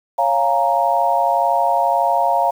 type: chord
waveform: sine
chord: Bb minor seventh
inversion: first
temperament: equal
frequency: 554.4 / 698.5 / 830.6 / 932.3 Hz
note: Db5 / F5 / Ab5 / Bb5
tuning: 0 / 0 / 0 / 0 cents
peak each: -22 / -17 / -22 / -18 dBFS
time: 0.18-2.51 s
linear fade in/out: 10 ms
effects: 7-bit